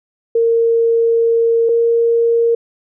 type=tone pair in turn; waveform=sine; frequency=460.6 / 464.6 Hz; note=A#4 / A#4; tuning=-21 / -6 cents; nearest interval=unison; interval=15 cents; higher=second; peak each=-10 dBFS; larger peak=neither; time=0.35-1.69 / 1.69-2.55 s; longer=first; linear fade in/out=5 ms; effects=none